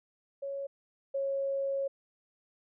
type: tone pair in turn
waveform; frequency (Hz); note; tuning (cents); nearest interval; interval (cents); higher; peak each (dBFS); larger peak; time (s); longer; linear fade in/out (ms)
sine; 554.4 / 548.7; C#5 / C#5; 0 / -18; unison; 18; first; -34 / -29; second; 0.42-0.67 / 1.14-1.88; second; 10
effects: none